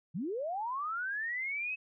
sine linear sweep, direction up, 138.59 to 2592 Hz, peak -33 dBFS, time 0.14-1.76 s, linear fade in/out 20 ms, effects none

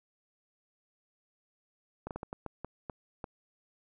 slowing click train, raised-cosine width 1 ms, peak -24 dBFS, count 9, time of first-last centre 2.07-3.242 s, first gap 38 ms, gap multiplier 1.37, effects none

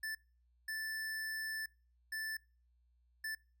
square tone bursts at uneven times, 1759 Hz, A6, 1 cent flat, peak -39 dBFS, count 4, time 0.03-0.15 / 0.68-1.66 / 2.12-2.37 / 3.24-3.35 s, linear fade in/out 5 ms, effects noise-tail reverb RT60 0.4 s tail -26 dB re dry + added 60 Hz sine -69 dBFS peak until 3.6 s

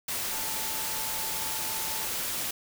sine tone in noise, 880 Hz, A5, in tune, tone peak -41 dBFS, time 0.31-2.06 s, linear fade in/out 5 ms, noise white, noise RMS -32 dBFS, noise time 0.08-2.51 s, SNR -12 dB, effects none

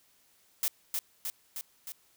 blue noise with echo, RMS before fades -29 dBFS, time 0.63-0.68 s, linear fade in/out 0 ms, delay 310 ms, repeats 4, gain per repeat -3 dB, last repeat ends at 1.92 s, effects white hiss -66 dBFS RMS until 2.16 s

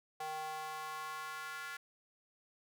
square tone with high-pass filter sweep, 155.56 Hz, D#3, in tune, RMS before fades -43 dBFS, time 0.2-1.77 s, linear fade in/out 5 ms, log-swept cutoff 720 to 1500 Hz, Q 3.3, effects none

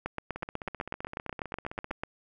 two click trains, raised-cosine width 0.5 ms, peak -17 / -23 dBFS, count 17 / 25, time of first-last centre 0.06-2.035 / 0.36-1.908 s, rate 8.1 / 15.5 Hz, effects none

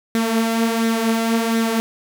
sawtooth tone with flanger, 227 Hz, A#3, 46 cents flat, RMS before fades -19 dBFS, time 0.15-1.8 s, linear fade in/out 0 ms, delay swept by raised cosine 0.51 to 5.91 ms, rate 1.4 Hz, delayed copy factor +0.5, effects none

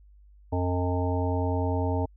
harmonic tone, 90 Hz, F#2, 47 cents flat, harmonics 1 / 3 / 5 / 7 / 9 / 10, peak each -26 / -31 / -33 / -34 / -36 / -36 dBFS, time 0.52-2.06 s, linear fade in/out 10 ms, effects added 50 Hz sine -51 dBFS peak until 2.16 s

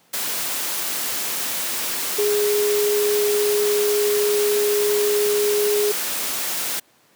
sine tone in noise, 415.3 Hz, G#4, in tune, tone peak -17 dBFS, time 2.18-5.92 s, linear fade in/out 10 ms, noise white, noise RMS -25 dBFS, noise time 0.13-6.8 s, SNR +5 dB, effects pink hiss -57 dBFS RMS until 7.15 s + high-pass 200 Hz 12 dB/octave

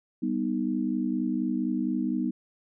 sine chord, G augmented, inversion none, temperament equal, 196 / 246.9 / 311.1 Hz, G3 / B3 / D#4, 0 / 0 / 0 cents, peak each -31 / -28 / -30 dBFS, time 0.22-2.31 s, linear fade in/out 10 ms, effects none

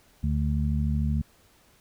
harmonic tone, 73.42 Hz, D2, in tune, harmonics 1 / 2 / 3, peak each -25 / -28 / -30 dBFS, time 0.23-1.22 s, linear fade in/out 10 ms, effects pink hiss -60 dBFS RMS until 1.8 s

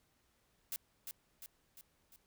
blue noise with echo, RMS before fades -40 dBFS, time 0.72-0.76 s, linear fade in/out 0 ms, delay 350 ms, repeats 4, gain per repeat -5 dB, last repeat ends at 2.16 s, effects pink hiss -75 dBFS RMS until 2.26 s

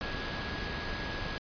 sine tone in noise, 1661.2 Hz, G#6, in tune, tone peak -42 dBFS, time 0.01-1.38 s, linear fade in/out 0 ms, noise pink, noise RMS -36 dBFS, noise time 0.01-1.38 s, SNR -9 dB, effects resampled to 11025 Hz

